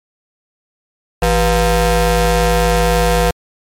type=ring-modulated tone; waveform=25% pulse; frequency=218.2 Hz; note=A3; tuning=14 cents flat; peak=-4 dBFS; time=1.22-3.31 s; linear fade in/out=5 ms; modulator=270 Hz; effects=MP3 64 kbps